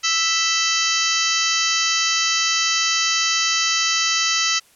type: harmonic tone with a mistuned harmonic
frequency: 659.3 Hz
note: E5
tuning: in tune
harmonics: 2 / 3 / 4 / 5 / 6 / 7 / 8 / 9 / 10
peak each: -26 / -26 / -26 / -26 / -26 / -26 / -26 / -26 / -26 dBFS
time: 0.03-4.6 s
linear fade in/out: 20 ms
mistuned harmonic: 5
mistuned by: -100 cents
effects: white hiss -54 dBFS RMS until 4.75 s + low-pass 12000 Hz 12 dB/octave